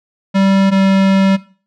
square tone pair in turn, 194.3 / 193.38 Hz, G3 / G3, -15 / -23 cents, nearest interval unison, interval 8 cents, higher first, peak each -10 dBFS, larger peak neither, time 0.34-0.71 / 0.71-1.37 s, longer second, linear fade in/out 20 ms, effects noise-tail reverb RT60 0.4 s tail -18 dB re dry + low-pass 4000 Hz 12 dB/octave

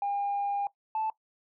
sine tone pair in turn, 806 / 876.1 Hz, G5 / A5, +48 / -8 cents, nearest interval minor second, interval 144 cents, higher second, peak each -26 dBFS, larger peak neither, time 0.02-0.67 / 0.95-1.1 s, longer first, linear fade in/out 2 ms, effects noise-tail reverb RT60 0.1 s tail -18 dB re dry + tanh soft clip ceiling -24 dBFS

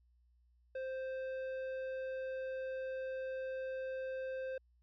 triangle tone with tanh clipping, 523.3 Hz, C5, in tune, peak -40 dBFS, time 0.75-4.58 s, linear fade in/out 5 ms, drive 14 dB, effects added 60 Hz sine -67 dBFS peak until 4.82 s

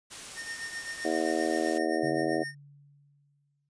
white noise, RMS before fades -42 dBFS, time 0.1-1.79 s, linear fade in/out 20 ms
square tone with tremolo, 1830 Hz, A#6, 32 cents flat, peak -34 dBFS, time 0.35-2.55 s, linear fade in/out 50 ms, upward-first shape triangle, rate 7.7 Hz, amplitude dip 75%
harmonic tone, 80.5 Hz, E2, 41 cents flat, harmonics 3 / 4 / 5 / 6 / 7 / 8 / 9, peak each -38 / -30 / -33 / -38 / -34 / -34 / -35 dBFS, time 1.04-2.44 s, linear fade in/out 20 ms
sine tone with exponential decay, 142.9 Hz, D3, 47 cents flat, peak -35 dBFS, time 2.03-3.69 s, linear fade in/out 5 ms, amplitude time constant 360 ms
effects resampled to 22050 Hz

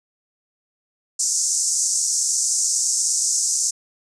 white band-pass noise, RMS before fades -21 dBFS, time 1.19-3.71 s, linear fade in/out 10 ms, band 5600 to 8300 Hz, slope 48 dB/octave, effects none

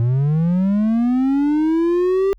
triangle linear sweep, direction up, 113.6 to 396.1 Hz, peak -12 dBFS, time 0-2.33 s, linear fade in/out 0 ms, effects added 41 Hz sine -44 dBFS peak until 2.38 s

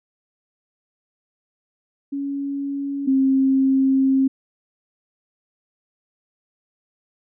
sine tone pair in turn, 279.5 / 267.3 Hz, C#4 / C4, +14 / +37 cents, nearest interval minor second, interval 77 cents, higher first, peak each -23 / -14 dBFS, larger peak second, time 2.12-3.07 / 3.07-4.28 s, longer second, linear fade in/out 10 ms, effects none

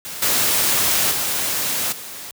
white noise with level steps, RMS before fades -31 / -18 / -22 / -34 dBFS, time 0.05-2.31 s, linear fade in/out 0 ms, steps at 0.22 / 1.11 / 1.92 s, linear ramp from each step 5 ms, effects high-pass 80 Hz 12 dB/octave

